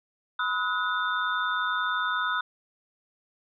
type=tone cluster; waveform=sine; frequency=999 / 1274 / 1463 / 3591 Hz; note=B5 / D#6 / F#6 / A7; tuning=+20 / +41 / -20 / +35 cents; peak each=-33 / -29 / -28 / -36 dBFS; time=0.39-2.41 s; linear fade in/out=5 ms; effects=none